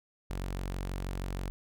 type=tone; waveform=sawtooth; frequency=46.25 Hz; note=F#1; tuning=in tune; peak=-30 dBFS; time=0.3-1.5 s; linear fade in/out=0 ms; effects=none